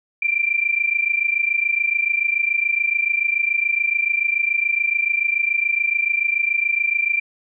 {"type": "tone pair together", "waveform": "sine", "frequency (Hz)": [2351, 2378], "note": ["D7", "D7"], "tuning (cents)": [1, 21], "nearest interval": "unison", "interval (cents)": 20, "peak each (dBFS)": -20, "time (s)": [0.22, 7.2], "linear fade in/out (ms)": 5, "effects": []}